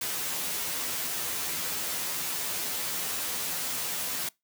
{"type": "noise with comb filter", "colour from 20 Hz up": "white", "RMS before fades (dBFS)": -32, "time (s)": [0.01, 4.29], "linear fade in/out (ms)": 5, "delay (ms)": 12, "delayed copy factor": 1, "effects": ["noise-tail reverb RT60 0.2 s tail -24 dB re dry", "high-pass 100 Hz 12 dB/octave"]}